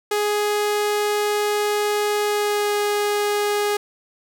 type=tone with pitch glide; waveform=sawtooth; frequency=416.3 to 413.4 Hz; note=G#4 to G#4; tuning=+4 to -8 cents; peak=-15 dBFS; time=0.11-3.77 s; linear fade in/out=5 ms; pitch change=-12 cents; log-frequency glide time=2.24-2.72 s; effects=none